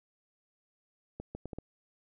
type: accelerating click train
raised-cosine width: 2 ms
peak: -26 dBFS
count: 5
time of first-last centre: 1.2-1.586 s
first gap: 150 ms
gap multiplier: 0.71
effects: none